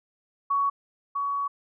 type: tone pair in turn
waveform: sine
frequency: 1120 / 1125 Hz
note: C#6 / C#6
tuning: +18 / +25 cents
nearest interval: unison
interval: 7 cents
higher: second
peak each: -21 / -25 dBFS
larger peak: first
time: 0.5-0.7 / 1.15-1.48 s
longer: second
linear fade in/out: 10 ms
effects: none